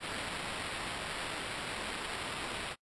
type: noise with sample-and-hold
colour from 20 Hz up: white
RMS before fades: -39 dBFS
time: 0-2.76 s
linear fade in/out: 50 ms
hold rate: 6300 Hz
effects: noise-tail reverb RT60 0.1 s tail -23 dB re dry + resampled to 24000 Hz